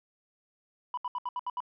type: tone bursts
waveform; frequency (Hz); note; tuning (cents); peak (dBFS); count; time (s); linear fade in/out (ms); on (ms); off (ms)
sine; 987.8; B5; 0; -28; 7; 0.94-1.604; 2; 34; 71
effects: tanh soft clip ceiling -29 dBFS